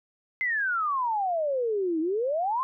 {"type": "exponential two-way sweep", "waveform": "sine", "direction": "down then up", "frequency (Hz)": [2093, 309, 1079], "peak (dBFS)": -24, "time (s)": [0.41, 2.63], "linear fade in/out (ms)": 0, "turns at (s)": 2, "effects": []}